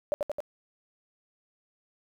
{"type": "tone with echo", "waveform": "sine", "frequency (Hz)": 587.3, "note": "D5", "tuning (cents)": 0, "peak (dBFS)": -23, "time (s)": [0.12, 0.14], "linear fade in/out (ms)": 0, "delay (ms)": 88, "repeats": 3, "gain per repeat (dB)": -2, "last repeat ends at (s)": 0.404, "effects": ["10-bit"]}